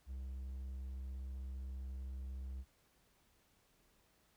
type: tone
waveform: triangle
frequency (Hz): 65.41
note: C2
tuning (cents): 0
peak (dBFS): -40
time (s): 0.06-2.65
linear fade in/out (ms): 50
effects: pink hiss -73 dBFS RMS until 4.36 s